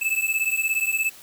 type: beating tone pair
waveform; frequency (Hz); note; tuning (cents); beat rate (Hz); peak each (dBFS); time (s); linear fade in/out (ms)
square; 2610 / 2627; E7 / E7; -18 / -7; 17; -25; 0.01-1.1; 10
effects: white hiss -46 dBFS RMS until 1.22 s